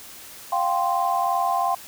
sine chord, F suspended second, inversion none, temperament equal with one note detuned, 701.3 / 784 / 1046.5 Hz, F5 / G5 / C6, +7 / 0 / 0 cents, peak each -24 dBFS, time 0.52-1.75 s, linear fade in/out 5 ms, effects white hiss -42 dBFS RMS until 1.87 s

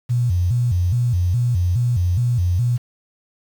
sine tone with vibrato, 103.83 Hz, G#2, in tune, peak -15 dBFS, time 0.09-2.78 s, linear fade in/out 20 ms, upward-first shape square, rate 2.4 Hz, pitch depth 270 cents each way, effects 7-bit

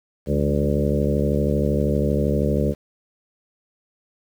harmonic tone with a mistuned harmonic, 72.7 Hz, D2, 17 cents flat, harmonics 1 / 2 / 3 / 4 / 5 / 6 / 7 / 8, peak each -24 / -24 / -24 / -29 / -29 / -27 / -27 / -29 dBFS, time 0.26-2.75 s, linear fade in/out 50 ms, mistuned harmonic 3, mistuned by -52 cents, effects 8-bit

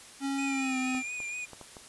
square tone with pitch glide, 274.7 to 257.8 Hz, C#4 to C4, -16 to -26 cents, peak -30 dBFS, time 0.2-1.03 s, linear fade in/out 50 ms, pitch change -110 cents, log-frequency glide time 0.49-0.78 s
square tone with vibrato, 2437 Hz, D#7, 37 cents flat, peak -35 dBFS, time 0.37-1.46 s, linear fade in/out 20 ms, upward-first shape sine, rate 4.2 Hz, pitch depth 39 cents each way
clicks, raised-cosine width 1 ms, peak -31 dBFS, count 5, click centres 0.949 / 1.203 / 1.533 / 1.613 / 1.768 s
effects white hiss -50 dBFS RMS until 1.88 s + resampled to 24000 Hz

